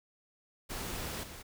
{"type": "noise with level steps", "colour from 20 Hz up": "pink", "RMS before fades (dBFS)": [-39, -47], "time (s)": [0.69, 1.43], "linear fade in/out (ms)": 20, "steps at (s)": 1.23, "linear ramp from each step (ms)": 5, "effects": []}